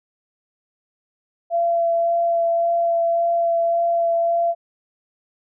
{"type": "tone with vibrato", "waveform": "sine", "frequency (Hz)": 678, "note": "E5", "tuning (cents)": 49, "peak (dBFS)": -16, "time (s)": [1.5, 4.55], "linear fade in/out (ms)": 50, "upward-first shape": "sine", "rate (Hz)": 1.8, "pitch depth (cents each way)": 11, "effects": []}